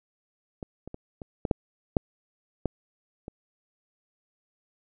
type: clicks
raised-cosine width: 2 ms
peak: -22 / -26 / -24 / -25 / -14 / -8 / -7 / -12 / -24 dBFS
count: 9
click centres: 0.628 / 0.876 / 0.944 / 1.218 / 1.452 / 1.512 / 1.968 / 2.657 / 3.281 s
effects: none